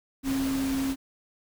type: tone in noise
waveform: sine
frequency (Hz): 269.3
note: C#4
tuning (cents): -50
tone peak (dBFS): -25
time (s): 0.23-0.96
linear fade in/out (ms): 50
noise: pink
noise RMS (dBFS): -36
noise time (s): 0.23-0.96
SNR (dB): +8
effects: none